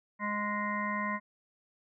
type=harmonic tone; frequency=207.7 Hz; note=G#3; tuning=in tune; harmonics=1 / 3 / 5 / 7 / 9 / 10; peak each=-36 / -42 / -34 / -46 / -37 / -41 dBFS; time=0.19-1.2 s; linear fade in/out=50 ms; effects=none